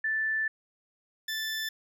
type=tone pair in turn; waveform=sine / 20% pulse; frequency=1760 / 1760 Hz; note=A6 / A6; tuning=0 / 0 cents; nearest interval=unison; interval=0 cents; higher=neither; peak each=-26 dBFS; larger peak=neither; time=0.04-0.48 / 1.28-1.69 s; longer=first; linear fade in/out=5 ms; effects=none